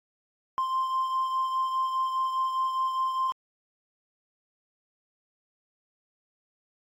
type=beating tone pair; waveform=triangle; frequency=1046.5 / 1051.4 Hz; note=C6 / C6; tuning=0 / +8 cents; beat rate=4.9 Hz; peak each=-23 / -32 dBFS; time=0.58-3.32 s; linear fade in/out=0 ms; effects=tanh soft clip ceiling -19 dBFS + AAC 48 kbps